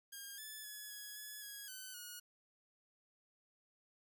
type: tone with pitch steps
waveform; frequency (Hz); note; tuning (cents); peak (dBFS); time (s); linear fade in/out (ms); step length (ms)
5% pulse; 1617 / 1732 / 1699 / 1674 / 1702 / 1658 / 1516 / 1450; G#6 / A6 / G#6 / G#6 / G#6 / G#6 / F#6 / F#6; -47 / -28 / +39 / +13 / +42 / -3 / +42 / -35; -37; 0.12-2.2; 10; 260
effects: none